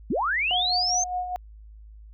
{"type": "linear sweep", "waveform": "sine", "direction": "up", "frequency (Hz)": [160, 6400], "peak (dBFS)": -22, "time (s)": [0.1, 1.04], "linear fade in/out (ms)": 5}
{"type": "tone with tremolo", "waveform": "sine", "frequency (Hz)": 725, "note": "F#5", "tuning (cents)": -35, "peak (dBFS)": -24, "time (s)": [0.51, 1.36], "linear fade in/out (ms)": 0, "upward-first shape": "sine", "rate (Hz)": 4.9, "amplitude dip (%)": 55}
{"effects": ["added 53 Hz sine -43 dBFS peak until 2.13 s"]}